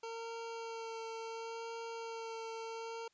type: tone with vibrato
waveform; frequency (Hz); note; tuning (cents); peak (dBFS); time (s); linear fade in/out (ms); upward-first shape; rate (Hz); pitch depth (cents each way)
25% pulse; 455.4; A#4; -40; -38; 0.03-3.08; 5; sine; 0.71; 15
effects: white hiss -75 dBFS RMS until 3.13 s + resampled to 16000 Hz